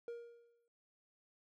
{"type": "tone with exponential decay", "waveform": "triangle", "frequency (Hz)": 470.9, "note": "A#4", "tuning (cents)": 18, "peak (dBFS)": -38, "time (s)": [0.08, 0.68], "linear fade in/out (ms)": 1, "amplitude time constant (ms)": 130, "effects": ["MP3 96 kbps"]}